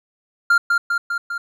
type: tone with echo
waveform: triangle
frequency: 1396.9 Hz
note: F6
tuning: in tune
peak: -9 dBFS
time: 0.5-0.58 s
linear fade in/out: 5 ms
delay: 200 ms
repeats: 4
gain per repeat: -3 dB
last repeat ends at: 1.38 s
effects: none